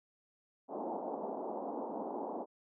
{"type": "band-pass noise", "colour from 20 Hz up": "white", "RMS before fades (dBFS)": -40, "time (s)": [0.68, 2.46], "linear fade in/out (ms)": 50, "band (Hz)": [210, 900], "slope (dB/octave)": 48, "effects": []}